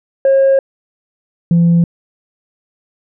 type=tone pair in turn; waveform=sine; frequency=541 / 170.02 Hz; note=C#5 / F3; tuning=-42 / -46 cents; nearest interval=octave + minor sixth; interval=2004 cents; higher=first; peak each=-5 dBFS; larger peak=neither; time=0.25-0.59 / 1.51-1.84 s; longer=first; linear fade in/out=2 ms; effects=tanh soft clip ceiling -5 dBFS